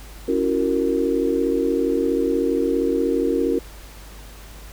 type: chord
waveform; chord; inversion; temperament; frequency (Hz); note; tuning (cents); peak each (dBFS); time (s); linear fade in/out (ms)
sine; F# dominant seventh; second; just; 277.5 / 333 / 370 / 462.5; C#4 / E4 / F#4 / A#4; +2 / +18 / 0 / -14; -23 / -24 / -24 / -22; 0.28-3.59; 5
effects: added 50 Hz sine -39 dBFS peak until 4.72 s + pink hiss -44 dBFS RMS until 4.72 s